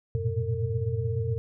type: tone cluster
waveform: sine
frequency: 91 / 108.8 / 117.3 / 125.2 / 454.4 Hz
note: F#2 / A2 / A#2 / B2 / A#4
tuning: -28 / -19 / +11 / +24 / -44 cents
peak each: -32 / -31 / -31 / -33 / -33 dBFS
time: 0.15-1.38 s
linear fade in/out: 0 ms
effects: none